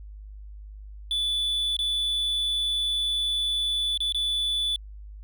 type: tone with dropouts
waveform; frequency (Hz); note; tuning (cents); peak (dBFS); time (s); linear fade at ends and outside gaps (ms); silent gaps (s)
triangle; 3470; A7; -25; -22; 1.11-4.76; 1; 1.767-1.79 / 3.975-4.004 / 4.123-4.146
effects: added 51 Hz sine -39 dBFS peak until 5.23 s